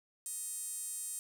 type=tone with high-pass filter; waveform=sawtooth; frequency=630 Hz; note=D#5; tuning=21 cents sharp; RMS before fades=-41 dBFS; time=0.26-1.19 s; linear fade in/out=0 ms; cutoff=8600 Hz; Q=5; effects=none